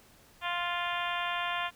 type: harmonic tone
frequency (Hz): 349.5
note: F4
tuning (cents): +1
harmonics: 2 / 3 / 4 / 5 / 6 / 7 / 8 / 9 / 10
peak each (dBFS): -37 / -35 / -39 / -38 / -43 / -40 / -41 / -42 / -44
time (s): 0.41-1.71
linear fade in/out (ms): 50
effects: pink hiss -59 dBFS RMS until 1.75 s